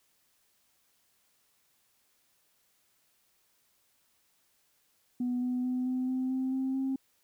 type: tone with pitch steps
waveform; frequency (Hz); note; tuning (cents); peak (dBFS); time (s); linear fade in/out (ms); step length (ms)
sine; 246.9 / 249.6 / 252.4 / 255.2 / 258 / 260.8 / 263.7 / 266.6; B3 / B3 / B3 / C4 / C4 / C4 / C4 / C4; 0 / +19 / +38 / -43 / -24 / -5 / +14 / +33; -27; 5.2-6.96; 5; 220
effects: tanh soft clip ceiling -25 dBFS + white hiss -71 dBFS RMS until 7.23 s